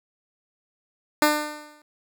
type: tone with exponential decay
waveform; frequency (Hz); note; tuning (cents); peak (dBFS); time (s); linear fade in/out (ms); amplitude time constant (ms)
10% pulse; 300.1; D4; +38; -6; 1.22-1.82; 2; 130
effects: none